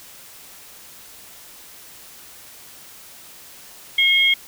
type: tone pair together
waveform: sine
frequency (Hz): 2164 / 3240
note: C#7 / G#7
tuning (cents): -42 / -43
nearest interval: perfect fifth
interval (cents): 699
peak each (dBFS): -16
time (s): 3.98-4.34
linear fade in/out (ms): 5
effects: white hiss -43 dBFS RMS until 4.47 s